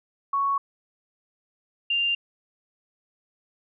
sine tone pair in turn, 1111 / 2791 Hz, C#6 / F7, +4 / -2 cents, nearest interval octave + major third, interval 1594 cents, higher second, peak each -21 / -21 dBFS, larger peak neither, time 0.33-0.58 / 1.9-2.15 s, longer neither, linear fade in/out 5 ms, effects none

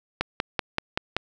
click train, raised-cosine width 0.3 ms, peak -7 dBFS, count 6, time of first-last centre 0.21-1.166 s, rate 5.23 Hz, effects none

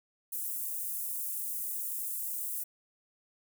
white high-pass noise, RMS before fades -36 dBFS, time 0.32-2.64 s, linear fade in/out 10 ms, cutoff 9000 Hz, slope 24 dB/octave, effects none

